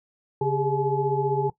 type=tone cluster; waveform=sine; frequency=139.4 / 400.4 / 415.7 / 854 Hz; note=C#3 / G4 / G#4 / G#5; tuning=+10 / +37 / +2 / +48 cents; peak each=-27 dBFS; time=0.41-1.5 s; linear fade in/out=5 ms; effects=noise-tail reverb RT60 0.1 s tail -18 dB re dry